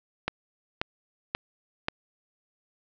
click train, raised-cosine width 0.3 ms, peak -10 dBFS, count 4, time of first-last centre 0.28-1.884 s, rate 1.87 Hz, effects low-pass 5000 Hz 12 dB/octave

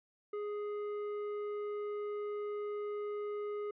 sine tone with tanh clipping, 415.3 Hz, G#4, in tune, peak -38 dBFS, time 0.33-3.71 s, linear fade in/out 5 ms, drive 12 dB, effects low-pass 2000 Hz 12 dB/octave

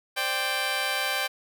10% pulse chord, C suspended second, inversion none, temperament just, 523.3 / 588.7 / 784.9 Hz, C5 / D5 / G5, 0 / +4 / +2 cents, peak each -25 / -24 / -21 dBFS, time 0.16-1.28 s, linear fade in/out 20 ms, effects none

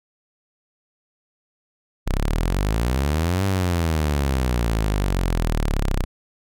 sawtooth exponential two-way sweep, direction up then down, 30.87 to 98.7 to 30.87 Hz, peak -15 dBFS, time 2.06-6.05 s, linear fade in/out 20 ms, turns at 3.45 s, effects none

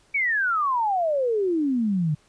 sine exponential sweep, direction down, 2310 to 145 Hz, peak -20 dBFS, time 0.14-2.15 s, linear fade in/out 10 ms, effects pink hiss -60 dBFS RMS until 2.28 s + resampled to 22050 Hz

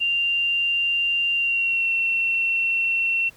sine tone with pitch glide, 2784 to 2714 Hz, F7 to E7, -6 to +50 cents, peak -19 dBFS, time 0-3.3 s, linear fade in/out 20 ms, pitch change -44 cents, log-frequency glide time 1.33-1.89 s, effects pink hiss -53 dBFS RMS until 3.36 s

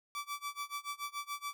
sawtooth tone with tremolo, 1157 Hz, D6, 26 cents flat, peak -32 dBFS, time 0.15-1.53 s, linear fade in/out 0 ms, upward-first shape sine, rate 7 Hz, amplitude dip 95%, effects none

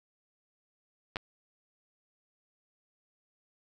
clicks, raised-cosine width 0.3 ms, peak -18 dBFS, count 2, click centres 1.159 / 1.168 s, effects none

